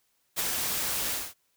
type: noise with ADSR envelope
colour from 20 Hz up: white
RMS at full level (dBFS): -27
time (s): 0.36-1.34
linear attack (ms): 34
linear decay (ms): 29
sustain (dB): -3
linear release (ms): 220
effects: white hiss -72 dBFS RMS until 1.56 s